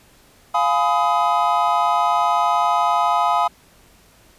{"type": "chord", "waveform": "triangle", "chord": "F half-diminished seventh", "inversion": "none", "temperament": "just", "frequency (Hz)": [698.5, 838.1, 1005.8, 1257.2], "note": ["F5", "Ab5", "Cb6", "Eb6"], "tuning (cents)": [0, 16, 31, 18], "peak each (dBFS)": -19, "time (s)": [0.54, 3.48], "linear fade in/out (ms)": 10, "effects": ["pink hiss -52 dBFS RMS until 4.38 s", "resampled to 32000 Hz"]}